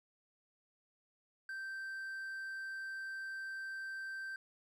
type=tone; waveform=triangle; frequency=1562 Hz; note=G6; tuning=7 cents flat; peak=-39 dBFS; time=1.49-4.36 s; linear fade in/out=2 ms; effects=none